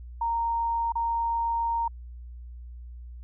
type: tone with dropouts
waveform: sine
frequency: 927 Hz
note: A#5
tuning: 10 cents flat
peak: -24 dBFS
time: 0.21-1.88 s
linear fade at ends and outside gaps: 5 ms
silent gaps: 0.922-0.954 s
effects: added 60 Hz sine -39 dBFS peak until 3.23 s